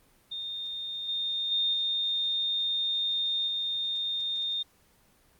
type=tone with level steps; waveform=sine; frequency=3649 Hz; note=A#7; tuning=38 cents flat; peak=-33 / -28 / -24 / -26 / -28 dBFS; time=0.31-4.63 s; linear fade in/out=10 ms; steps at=1.08 / 1.51 / 1.73 / 3.47 s; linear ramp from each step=10 ms; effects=pink hiss -63 dBFS RMS until 5.39 s + Opus 24 kbps